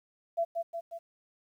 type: tone with echo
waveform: sine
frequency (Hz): 673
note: E5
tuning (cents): +36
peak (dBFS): -25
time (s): 0.37-0.45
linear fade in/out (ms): 20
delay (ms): 180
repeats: 3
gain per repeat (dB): -4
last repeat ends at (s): 0.99
effects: 11-bit